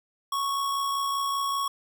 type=tone with amplitude modulation; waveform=square; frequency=1108.7 Hz; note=C#6; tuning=in tune; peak=-25 dBFS; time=0.32-1.68 s; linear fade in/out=5 ms; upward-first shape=sine; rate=65.1 Hz; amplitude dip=30%; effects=11-bit